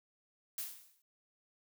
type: noise with exponential decay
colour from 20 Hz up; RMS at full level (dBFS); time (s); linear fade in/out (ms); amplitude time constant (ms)
blue; -37; 0.58-1.02; 2; 94
effects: none